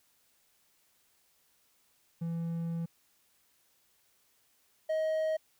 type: tone pair in turn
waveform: triangle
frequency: 167.1 / 630.9 Hz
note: E3 / D#5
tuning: +24 / +24 cents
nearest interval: octave + major seventh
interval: 2300 cents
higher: second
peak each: -30 / -26 dBFS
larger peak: second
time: 2.21-2.86 / 4.89-5.37 s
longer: first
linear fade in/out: 10 ms
effects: white hiss -70 dBFS RMS until 5.59 s